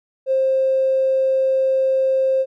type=tone with tanh clipping; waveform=triangle; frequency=529 Hz; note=C5; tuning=19 cents sharp; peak=-14 dBFS; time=0.26-2.46 s; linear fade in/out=50 ms; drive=2 dB; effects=none